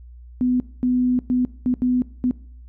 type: tone bursts at uneven times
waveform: sine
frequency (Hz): 250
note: B3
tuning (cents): +21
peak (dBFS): -16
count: 6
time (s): 0.41-0.6 / 0.83-1.19 / 1.3-1.45 / 1.66-1.74 / 1.82-2.02 / 2.24-2.31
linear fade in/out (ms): 0
effects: noise-tail reverb RT60 0.6 s tail -21 dB re dry + added 60 Hz sine -39 dBFS peak until 2.68 s